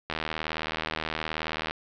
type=click train; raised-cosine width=0.3 ms; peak=-13 dBFS; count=128; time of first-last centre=0.1-1.71 s; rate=78.9 Hz; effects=low-pass 5000 Hz 12 dB/octave